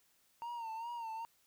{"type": "tone with vibrato", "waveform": "triangle", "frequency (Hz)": 920, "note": "A#5", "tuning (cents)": -23, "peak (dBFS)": -38, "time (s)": [0.42, 1.25], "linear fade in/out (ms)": 0, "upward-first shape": "sine", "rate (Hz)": 2.5, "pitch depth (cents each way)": 67, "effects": ["white hiss -72 dBFS RMS until 1.46 s"]}